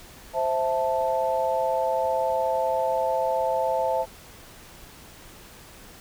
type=chord; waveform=sine; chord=A minor; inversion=first; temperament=equal; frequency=523.3 / 659.3 / 880 Hz; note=C5 / E5 / A5; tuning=0 / 0 / 0 cents; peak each=-26 dBFS; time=0.33-4.06 s; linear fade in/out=50 ms; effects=pink hiss -47 dBFS RMS until 6 s